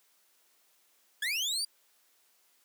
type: linear sweep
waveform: 30% pulse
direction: up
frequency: 1634 to 4815 Hz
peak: -27 dBFS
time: 1.22-1.65 s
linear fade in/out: 5 ms
effects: white hiss -68 dBFS RMS until 2.64 s + high-pass 300 Hz 12 dB/octave